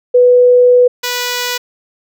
sine / 5% pulse tone pair in turn, 493.9 / 491.1 Hz, B4 / B4, 0 / -10 cents, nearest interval unison, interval 10 cents, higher first, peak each -4 dBFS, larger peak neither, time 0.14-0.88 / 1.03-1.58 s, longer first, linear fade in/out 10 ms, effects none

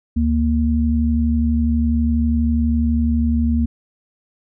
sine tone pair together, 73.66 / 233.1 Hz, D2 / A#3, +6 / 0 cents, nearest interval octave + minor sixth, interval 1994 cents, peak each -17 dBFS, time 0.16-3.66 s, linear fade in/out 10 ms, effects none

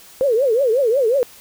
sine tone with vibrato, 496.9 Hz, B4, 11 cents sharp, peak -13 dBFS, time 0.21-1.23 s, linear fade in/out 0 ms, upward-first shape triangle, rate 5.5 Hz, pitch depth 280 cents each way, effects white hiss -44 dBFS RMS until 1.4 s

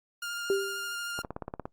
sawtooth tone with vibrato, 1407 Hz, F6, 12 cents sharp, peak -30 dBFS, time 0.22-1.22 s, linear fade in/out 5 ms, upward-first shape square, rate 13 Hz, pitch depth 10 cents each way
sine tone with exponential decay, 393.3 Hz, G4, 6 cents sharp, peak -21 dBFS, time 0.5-0.96 s, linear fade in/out 1 ms, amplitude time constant 98 ms
click train, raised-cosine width 1 ms, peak -21 dBFS, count 9, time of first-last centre 1.19-1.655 s, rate 17.2 Hz
effects noise-tail reverb RT60 0.1 s tail -22 dB re dry + Opus 32 kbps

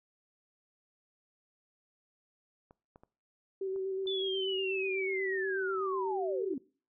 clicks, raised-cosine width 1 ms, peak -41 / -39 / -41 / -41 / -45 dBFS, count 5, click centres 2.709 / 2.959 / 3.035 / 3.761 / 4.06 s
sine tone with vibrato, 383 Hz, G4, 40 cents flat, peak -32 dBFS, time 3.61-6.54 s, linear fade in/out 5 ms, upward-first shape square, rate 8.2 Hz, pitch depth 17 cents each way
sine linear sweep, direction down, 3520 to 246.9 Hz, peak -34 dBFS, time 4.07-6.58 s, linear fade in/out 2 ms
effects noise-tail reverb RT60 0.4 s tail -22 dB re dry

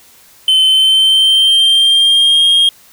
triangle tone with pitch glide, 3067 to 3238 Hz, G7 to G#7, -38 to -45 cents, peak -5 dBFS, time 0.48-2.69 s, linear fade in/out 2 ms, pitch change +93 cents, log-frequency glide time 0.66-2.45 s, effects white hiss -44 dBFS RMS until 2.92 s

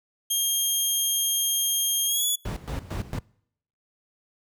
10% pulse tone with pitch glide, 3221 to 3403 Hz, G7 to G#7, +46 to +41 cents, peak -15 dBFS, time 0.3-2.36 s, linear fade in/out 10 ms, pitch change +95 cents, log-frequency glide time 2.06-2.25 s
brown noise with tremolo, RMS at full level -26 dBFS, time 2.45-3.19 s, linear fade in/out 5 ms, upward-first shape square, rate 4.4 Hz, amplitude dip 80%
effects noise-tail reverb RT60 0.7 s tail -25 dB re dry + high-pass 60 Hz 12 dB/octave

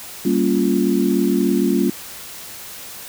sine chord, G half-diminished seventh, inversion none, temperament equal with one note detuned, 196 / 233.1 / 279.8 / 349.2 Hz, G3 / Bb3 / Db4 / F4, 0 / 0 / +16 / 0 cents, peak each -20 dBFS, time 0.25-1.9 s, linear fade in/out 5 ms, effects white hiss -35 dBFS RMS until 3.08 s

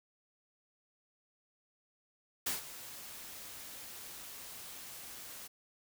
white noise with ADSR envelope, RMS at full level -33 dBFS, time 2.46-5.48 s, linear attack 9 ms, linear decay 140 ms, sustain -15 dB, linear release 14 ms, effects none

